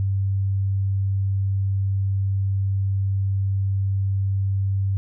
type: tone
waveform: sine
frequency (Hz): 97.5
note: G2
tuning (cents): -9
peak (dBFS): -19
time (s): 0-4.97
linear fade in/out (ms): 0
effects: none